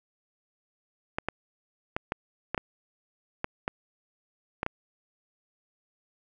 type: clicks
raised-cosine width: 0.5 ms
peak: -13 dBFS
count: 10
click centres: 1.185 / 1.286 / 1.965 / 2.121 / 2.546 / 2.578 / 3.444 / 3.679 / 4.631 / 4.664 s
effects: none